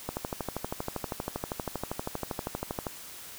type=click train; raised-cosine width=1 ms; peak=-17 dBFS; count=36; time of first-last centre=0.09-2.868 s; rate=12.6 Hz; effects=white hiss -45 dBFS RMS until 3.38 s